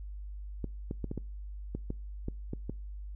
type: clicks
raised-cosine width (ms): 3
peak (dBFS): -22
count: 10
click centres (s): 0.643 / 0.911 / 1.043 / 1.114 / 1.177 / 1.75 / 1.904 / 2.284 / 2.534 / 2.696
effects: noise-tail reverb RT60 0.4 s tail -26 dB re dry + added 50 Hz sine -39 dBFS peak until 3.15 s